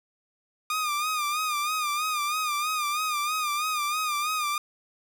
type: tone with vibrato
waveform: sawtooth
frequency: 1217 Hz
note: D#6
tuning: 39 cents flat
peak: -22 dBFS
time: 0.7-4.58 s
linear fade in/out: 2 ms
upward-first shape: sine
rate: 3.1 Hz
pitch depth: 68 cents each way
effects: none